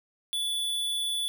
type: tone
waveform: square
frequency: 3453 Hz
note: A7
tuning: 33 cents flat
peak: -28 dBFS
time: 0.33-1.28 s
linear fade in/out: 0 ms
effects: none